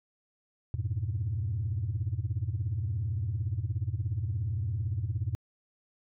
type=chord; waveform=sine; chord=F diminished; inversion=none; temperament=equal with one note detuned; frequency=87.31 / 103.83 / 121 Hz; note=F2 / Ab2 / Cb3; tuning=0 / 0 / -35 cents; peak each=-33 / -31 / -33 dBFS; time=0.74-5.35 s; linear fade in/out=0 ms; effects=tanh soft clip ceiling -23 dBFS